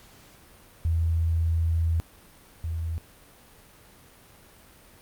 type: tone pair in turn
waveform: sine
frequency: 82.41 / 82.04 Hz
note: E2 / E2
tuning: 0 / -8 cents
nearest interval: unison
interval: 8 cents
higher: first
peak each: -21 / -27 dBFS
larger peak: first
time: 0.85-2 / 2.64-2.98 s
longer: first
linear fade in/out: 0 ms
effects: pink hiss -53 dBFS RMS until 5.01 s + Opus 48 kbps